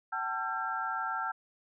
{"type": "tone cluster", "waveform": "sine", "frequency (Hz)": [760, 887, 1356, 1594], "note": ["F#5", "A5", "E6", "G6"], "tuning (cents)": [46, 14, 49, 28], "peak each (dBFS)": [-39, -37, -34, -39], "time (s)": [0.12, 1.32], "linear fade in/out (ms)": 10, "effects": []}